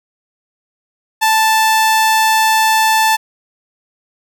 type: tone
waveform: sawtooth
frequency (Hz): 880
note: A5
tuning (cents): 0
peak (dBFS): -6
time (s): 1.21-3.17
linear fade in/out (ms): 20
effects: none